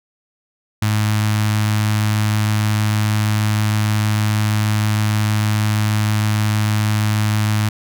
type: tone with notch filter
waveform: sawtooth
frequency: 106.4 Hz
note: G#2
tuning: 42 cents sharp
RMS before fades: -17 dBFS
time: 0.82-7.69 s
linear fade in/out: 5 ms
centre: 460 Hz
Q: 0.57
effects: none